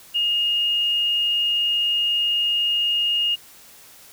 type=tone; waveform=sine; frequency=2848 Hz; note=F7; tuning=33 cents sharp; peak=-18 dBFS; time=0.14-3.36 s; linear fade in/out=20 ms; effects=white hiss -47 dBFS RMS until 4.12 s